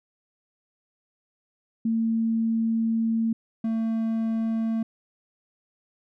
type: tone pair in turn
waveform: sine / triangle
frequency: 226 / 224.7 Hz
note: A3 / A3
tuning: +47 / +37 cents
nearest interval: unison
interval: 10 cents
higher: first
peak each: -21 dBFS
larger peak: neither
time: 1.85-3.33 / 3.64-4.83 s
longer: first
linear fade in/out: 5 ms
effects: none